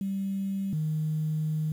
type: tone pair in turn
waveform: sine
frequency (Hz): 195.1 / 155.19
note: G3 / D#3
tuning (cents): -8 / -4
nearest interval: major third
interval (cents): 396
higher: first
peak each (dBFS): -27 / -25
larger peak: second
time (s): 0.01-0.73 / 0.73-1.72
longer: second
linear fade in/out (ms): 2
effects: tanh soft clip ceiling -21 dBFS + 9-bit